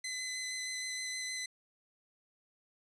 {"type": "tone with vibrato", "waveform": "15% pulse", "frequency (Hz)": 2026, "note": "B6", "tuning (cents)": 44, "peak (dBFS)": -30, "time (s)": [0.04, 1.46], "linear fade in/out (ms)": 5, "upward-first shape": "square", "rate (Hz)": 6.4, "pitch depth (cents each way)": 10, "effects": ["low-pass 10000 Hz 12 dB/octave"]}